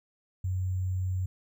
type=tone with sample-and-hold; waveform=sine; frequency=92.5 Hz; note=F#2; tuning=in tune; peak=-27 dBFS; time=0.44-1.26 s; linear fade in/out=5 ms; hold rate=7350 Hz; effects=none